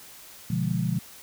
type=chord; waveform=sine; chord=B diminished seventh; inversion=none; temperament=equal; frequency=123.47 / 146.83 / 174.61 / 207.7 Hz; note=B2 / D3 / F3 / Ab3; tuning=0 / 0 / 0 / 0 cents; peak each=-29 / -30 / -27 / -32 dBFS; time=0.5-0.99 s; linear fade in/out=5 ms; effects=white hiss -47 dBFS RMS until 1.22 s